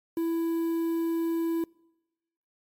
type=tone with quantisation; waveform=triangle; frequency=331.5 Hz; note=E4; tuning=10 cents sharp; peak=-23 dBFS; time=0.17-1.64 s; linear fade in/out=2 ms; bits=8; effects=noise-tail reverb RT60 1.0 s tail -26 dB re dry + MP3 96 kbps